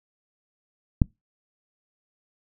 click, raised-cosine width 5 ms, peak -4 dBFS, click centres 1.018 s, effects noise-tail reverb RT60 0.2 s tail -26 dB re dry

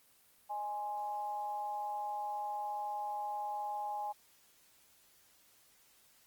sine tone with amplitude modulation, 830.6 Hz, G#5, in tune, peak -33 dBFS, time 0.49-4.13 s, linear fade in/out 20 ms, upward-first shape sine, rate 219 Hz, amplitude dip 60%, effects white hiss -66 dBFS RMS until 6.26 s + Opus 24 kbps

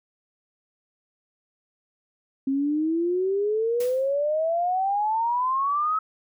sine exponential sweep, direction up, 265.8 to 1295 Hz, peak -21 dBFS, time 2.47-5.99 s, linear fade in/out 5 ms
white noise with exponential decay, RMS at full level -36 dBFS, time 3.8-4.15 s, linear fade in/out 5 ms, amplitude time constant 76 ms
effects none

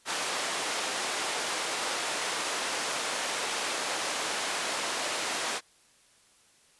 pink band-pass noise, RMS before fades -32 dBFS, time 0.05-5.61 s, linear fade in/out 50 ms, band 540 to 9900 Hz, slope 12 dB/octave, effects white hiss -62 dBFS RMS until 6.79 s + resampled to 24000 Hz

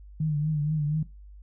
sine tone with vibrato, 151.5 Hz, D#3, 46 cents flat, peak -23 dBFS, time 0.2-1.03 s, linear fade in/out 5 ms, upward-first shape triangle, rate 4.2 Hz, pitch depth 76 cents each way, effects noise-tail reverb RT60 0.2 s tail -17 dB re dry + added 50 Hz sine -44 dBFS peak until 1.42 s

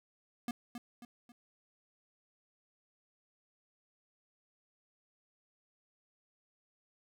square tone with echo, 239.6 Hz, A#3, 48 cents sharp, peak -35 dBFS, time 0.48-0.51 s, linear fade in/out 2 ms, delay 270 ms, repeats 3, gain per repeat -7 dB, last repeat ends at 1.32 s, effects none

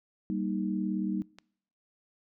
sine chord, Eb major, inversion first, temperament just, 194.45 / 233.3 / 311.1 Hz, G3 / Bb3 / Eb4, -14 / +2 / 0 cents, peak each -31 / -35 / -34 dBFS, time 0.3-1.22 s, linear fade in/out 0 ms
click, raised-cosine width 0.2 ms, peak -30 dBFS, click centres 1.386 s
effects noise-tail reverb RT60 0.7 s tail -25 dB re dry

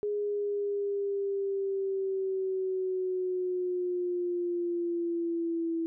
sine linear sweep, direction down, 415.3 to 329 Hz, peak -28 dBFS, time 0.03-5.86 s, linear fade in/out 0 ms, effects none

